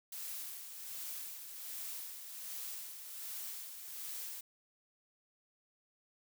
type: noise with tremolo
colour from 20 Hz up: blue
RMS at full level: -43 dBFS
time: 0.12-4.41 s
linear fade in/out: 5 ms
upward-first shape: sine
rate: 1.3 Hz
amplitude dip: 50%
effects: none